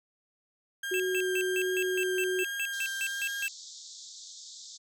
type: tone with vibrato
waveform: 35% pulse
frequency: 1603 Hz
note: G6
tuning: 38 cents sharp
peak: -31 dBFS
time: 0.83-3.47 s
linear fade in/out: 5 ms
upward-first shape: sine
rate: 1.3 Hz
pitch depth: 15 cents each way
type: tone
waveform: sine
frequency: 370 Hz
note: F#4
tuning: in tune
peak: -28 dBFS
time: 0.91-2.44 s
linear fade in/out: 10 ms
type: tone bursts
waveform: square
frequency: 2655 Hz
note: E7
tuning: 12 cents sharp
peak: -31 dBFS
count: 13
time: 0.94-3.481 s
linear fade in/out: 0 ms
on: 57 ms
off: 150 ms
type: band-pass noise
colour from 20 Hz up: white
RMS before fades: -47 dBFS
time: 2.72-4.78 s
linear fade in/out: 20 ms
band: 3500 to 7500 Hz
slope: 96 dB/octave
effects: none